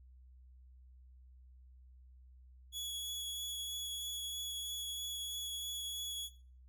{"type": "tone with vibrato", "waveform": "sawtooth", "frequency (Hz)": 3370, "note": "G#7", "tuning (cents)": 25, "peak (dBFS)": -36, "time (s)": [2.72, 6.3], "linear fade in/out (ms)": 50, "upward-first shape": "triangle", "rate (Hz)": 3.1, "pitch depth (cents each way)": 8, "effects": ["noise-tail reverb RT60 0.4 s tail -17 dB re dry", "added 63 Hz sine -56 dBFS peak until 6.68 s"]}